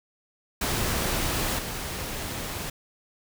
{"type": "noise with level steps", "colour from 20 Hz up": "pink", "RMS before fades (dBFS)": [-27, -33], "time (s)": [0.61, 2.7], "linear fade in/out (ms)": 5, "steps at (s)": 1.58, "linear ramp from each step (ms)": 10, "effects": []}